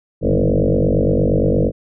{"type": "tone with frequency modulation", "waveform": "sine", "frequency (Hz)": 174.4, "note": "F3", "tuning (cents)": -2, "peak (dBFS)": -12, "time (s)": [0.21, 1.72], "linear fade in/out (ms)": 50, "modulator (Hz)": 48.7, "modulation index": 7.8, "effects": []}